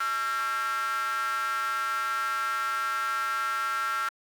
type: tone with high-pass filter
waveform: square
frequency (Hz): 123.47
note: B2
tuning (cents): 0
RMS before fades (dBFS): -29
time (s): 0-4.09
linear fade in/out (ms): 5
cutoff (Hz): 1400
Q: 9.1
effects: Opus 24 kbps